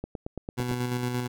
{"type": "click train", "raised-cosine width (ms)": 2, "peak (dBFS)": -20, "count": 7, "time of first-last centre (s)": [0.04, 0.713], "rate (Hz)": 8.91}
{"type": "tone with tremolo", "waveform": "20% pulse", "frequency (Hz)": 123.47, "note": "B2", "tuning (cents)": 0, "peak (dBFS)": -21, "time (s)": [0.57, 1.28], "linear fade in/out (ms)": 20, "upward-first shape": "square", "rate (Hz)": 8.7, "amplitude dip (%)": 35}
{"effects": []}